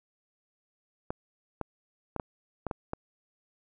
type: clicks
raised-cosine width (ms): 1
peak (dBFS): -18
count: 7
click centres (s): 1.105 / 1.613 / 2.163 / 2.198 / 2.667 / 2.712 / 2.934
effects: none